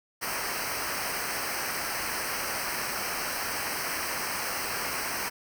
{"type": "noise with comb filter", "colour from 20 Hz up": "pink", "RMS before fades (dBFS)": -32, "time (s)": [0.21, 5.3], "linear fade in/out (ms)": 20, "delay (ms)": 0.28, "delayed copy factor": -0.9, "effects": []}